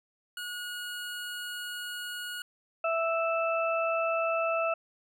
25% pulse tone, 1449 Hz, F#6, 37 cents flat, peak -32 dBFS, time 0.37-2.42 s, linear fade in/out 2 ms
harmonic tone, 659.3 Hz, E5, in tune, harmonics 1 / 2 / 4, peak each -28 / -31 / -34 dBFS, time 2.84-4.74 s, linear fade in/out 5 ms
effects none

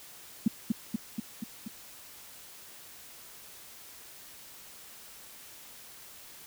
sine tone with echo, 221.4 Hz, A3, 11 cents sharp, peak -19 dBFS, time 0.46-0.48 s, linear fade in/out 5 ms, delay 240 ms, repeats 5, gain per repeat -3 dB, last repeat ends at 1.68 s, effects white hiss -50 dBFS RMS until 6.46 s

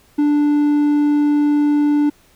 triangle tone, 293.7 Hz, D4, in tune, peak -10 dBFS, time 0.18-2.1 s, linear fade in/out 10 ms, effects pink hiss -53 dBFS RMS until 2.35 s

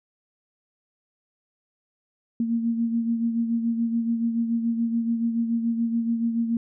sine beating tone pair, 230.4 / 237.4 Hz, A#3 / A#3, -20 / +32 cents, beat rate 7 Hz, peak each -22 / -31 dBFS, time 2.4-6.57 s, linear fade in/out 2 ms, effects none

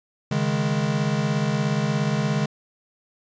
square chord, C# suspended second, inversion none, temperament equal, 138.59 / 155.56 / 207.7 Hz, C#3 / D#3 / G#3, 0 / 0 / 0 cents, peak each -26 dBFS, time 0.31-2.46 s, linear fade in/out 5 ms, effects resampled to 16000 Hz

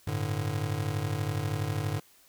square chord, G suspended second, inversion none, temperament just, 98 / 110.25 / 147 Hz, G2 / A2 / D3, 0 / +4 / +2 cents, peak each -34 dBFS, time 0.07-2 s, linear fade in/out 5 ms, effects white hiss -60 dBFS RMS until 2.28 s

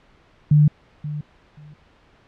sine tone with echo, 149.2 Hz, D3, 28 cents sharp, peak -10 dBFS, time 0.51-0.68 s, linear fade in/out 5 ms, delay 530 ms, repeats 2, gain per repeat -15 dB, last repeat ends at 1.74 s, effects pink hiss -55 dBFS RMS until 2.27 s + low-pass 3000 Hz 12 dB/octave

